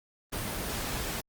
pink noise, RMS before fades -34 dBFS, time 0.32-1.21 s, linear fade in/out 10 ms, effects Opus 24 kbps

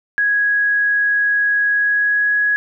sine tone with pitch glide, 1661.2 to 1672.8 Hz, G#6 to G#6, 0 to +12 cents, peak -13 dBFS, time 0.18-2.56 s, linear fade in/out 0 ms, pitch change +12 cents, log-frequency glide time 1.7-2.37 s, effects none

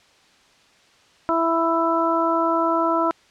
harmonic tone, 330.7 Hz, E4, 6 cents sharp, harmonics 1 / 2 / 3 / 4, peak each -23 / -23 / -23 / -23 dBFS, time 1.29-3.11 s, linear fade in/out 0 ms, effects white hiss -55 dBFS RMS until 3.3 s + low-pass 5000 Hz 12 dB/octave

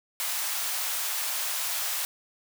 white high-pass noise, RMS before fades -30 dBFS, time 0.2-2.05 s, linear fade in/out 0 ms, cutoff 650 Hz, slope 24 dB/octave, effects none

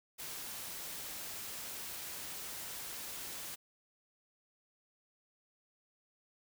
white noise, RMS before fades -44 dBFS, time 0.18-3.56 s, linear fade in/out 20 ms, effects none

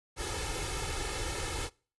pink noise with comb filter, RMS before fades -35 dBFS, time 0.16-1.7 s, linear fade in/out 50 ms, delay 2.3 ms, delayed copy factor +0.85, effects noise-tail reverb RT60 0.4 s tail -24 dB re dry + resampled to 24000 Hz

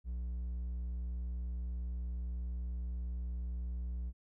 sine tone with hard clipping, 60.8 Hz, B1, 26 cents flat, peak -37 dBFS, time 0.04-4.13 s, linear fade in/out 50 ms, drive 3 dB, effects none

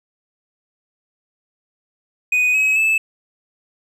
triangle tone with pitch steps, 2489 / 2553 / 2619 Hz, D#7 / D#7 / E7, 0 / +44 / -12 cents, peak -12 dBFS, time 2.32-2.98 s, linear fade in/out 5 ms, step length 220 ms, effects none

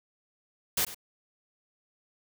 white noise with echo, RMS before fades -27 dBFS, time 0.77-0.85 s, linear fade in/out 5 ms, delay 96 ms, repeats 1, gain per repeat -15 dB, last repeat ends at 0.946 s, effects none

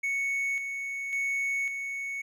triangle tone with tremolo, 2217 Hz, C#7, in tune, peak -25 dBFS, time 0.03-2.22 s, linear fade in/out 10 ms, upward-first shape square, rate 0.91 Hz, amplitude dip 45%, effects none

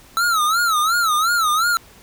square tone with vibrato, 1313 Hz, E6, 7 cents flat, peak -16 dBFS, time 0.17-1.77 s, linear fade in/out 0 ms, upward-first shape sine, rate 2.8 Hz, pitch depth 150 cents each way, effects pink hiss -47 dBFS RMS until 2.02 s

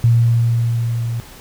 sine tone with level ramp, 117 Hz, A#2, 7 cents sharp, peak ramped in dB -8 to -19 dBFS, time 0.04-1.2 s, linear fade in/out 0 ms, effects pink hiss -40 dBFS RMS until 1.4 s

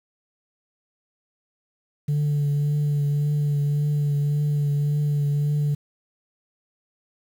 sine tone with vibrato, 145.9 Hz, D3, 11 cents flat, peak -17 dBFS, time 2.08-5.75 s, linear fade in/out 10 ms, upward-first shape triangle, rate 1.8 Hz, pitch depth 27 cents each way, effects tanh soft clip ceiling -18 dBFS + 8-bit

